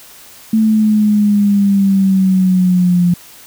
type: exponential sweep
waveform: sine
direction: down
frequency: 221.2 to 174.61 Hz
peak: -8 dBFS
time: 0.53-3.14 s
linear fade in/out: 5 ms
effects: white hiss -39 dBFS RMS until 3.46 s